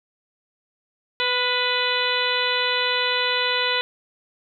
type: harmonic tone with a mistuned harmonic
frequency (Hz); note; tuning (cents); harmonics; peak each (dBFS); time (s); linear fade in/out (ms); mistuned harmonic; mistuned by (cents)
497.4; B4; +12; 1 / 2 / 3 / 4 / 5 / 6 / 7 / 8; -28 / -28 / -28 / -28 / -28 / -28 / -28 / -28; 1.2-3.81; 0; 3; -32
effects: none